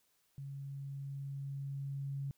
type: tone with level ramp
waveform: sine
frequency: 138.59 Hz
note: C#3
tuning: in tune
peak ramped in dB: -42 to -36 dBFS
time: 0.38-2.31 s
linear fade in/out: 0 ms
effects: white hiss -75 dBFS RMS until 2.37 s